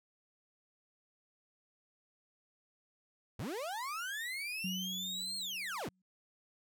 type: linear two-way sweep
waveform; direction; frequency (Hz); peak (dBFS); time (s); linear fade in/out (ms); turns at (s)
35% pulse; up then down; 75.5 to 4284 to 75.5; -36; 3.39-5.89; 5; 5.37
type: tone with exponential decay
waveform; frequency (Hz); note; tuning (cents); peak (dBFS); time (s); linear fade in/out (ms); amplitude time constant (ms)
sine; 185.6; F#3; +6; -35; 4.64-6.02; 5; 300
effects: none